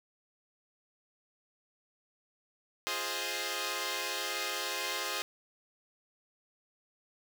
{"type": "chord", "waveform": "5% pulse", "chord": "F minor seventh", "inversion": "none", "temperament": "equal", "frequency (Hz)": [349.2, 415.3, 523.3, 622.3], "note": ["F4", "Ab4", "C5", "Eb5"], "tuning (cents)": [0, 0, 0, 0], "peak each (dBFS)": [-29, -27, -26, -29], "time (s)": [2.87, 5.22], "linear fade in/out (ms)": 0, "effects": []}